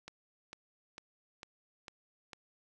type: click train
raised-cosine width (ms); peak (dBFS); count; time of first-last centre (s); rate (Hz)
0.2; -28; 6; 0.08-2.332; 2.22
effects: none